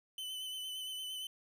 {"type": "tone with vibrato", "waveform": "45% pulse", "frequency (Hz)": 3029, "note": "F#7", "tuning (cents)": 40, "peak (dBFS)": -40, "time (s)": [0.18, 1.27], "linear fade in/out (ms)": 2, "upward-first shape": "sine", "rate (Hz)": 8.7, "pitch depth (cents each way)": 26, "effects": []}